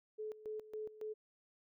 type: tone with tremolo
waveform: sine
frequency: 430.5 Hz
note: A4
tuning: 38 cents flat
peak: -40 dBFS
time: 0.18-1.14 s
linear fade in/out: 20 ms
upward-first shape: square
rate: 3.6 Hz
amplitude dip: 80%
effects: none